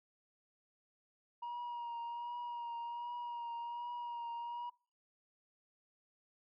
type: tone with vibrato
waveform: sine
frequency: 950 Hz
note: A#5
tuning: 33 cents sharp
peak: -37 dBFS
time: 1.42-4.7 s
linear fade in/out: 10 ms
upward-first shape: triangle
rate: 1.3 Hz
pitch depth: 27 cents each way
effects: noise-tail reverb RT60 0.4 s tail -25 dB re dry + tanh soft clip ceiling -39 dBFS